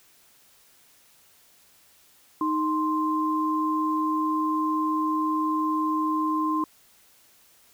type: tone pair together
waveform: sine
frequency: 310.9 / 1046.5 Hz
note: D#4 / C6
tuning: -1 / 0 cents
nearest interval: octave + major sixth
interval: 2101 cents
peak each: -25 dBFS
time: 2.41-6.64 s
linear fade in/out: 2 ms
effects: white hiss -58 dBFS RMS until 7.73 s